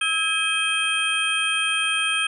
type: tone cluster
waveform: sine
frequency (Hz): 1297 / 1631 / 2532 / 3196 / 9050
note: E6 / G#6 / D#7 / G7 / C#9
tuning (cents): -28 / -32 / +30 / +33 / +35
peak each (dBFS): -29 / -29 / -23 / -25 / -31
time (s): 0.01-2.27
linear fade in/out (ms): 5
effects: none